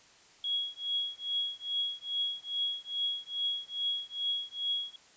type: tone with tremolo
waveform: sine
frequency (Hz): 3322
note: G#7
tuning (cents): 0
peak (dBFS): -27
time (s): 0.44-4.96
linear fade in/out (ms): 2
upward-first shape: triangle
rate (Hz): 2.4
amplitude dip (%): 100
effects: white hiss -59 dBFS RMS until 5.16 s + resampled to 16000 Hz